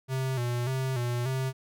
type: tone with vibrato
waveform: square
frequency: 126.3 Hz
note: B2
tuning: 39 cents sharp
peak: -28 dBFS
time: 0.08-1.53 s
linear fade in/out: 50 ms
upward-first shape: square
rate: 1.7 Hz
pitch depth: 73 cents each way
effects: none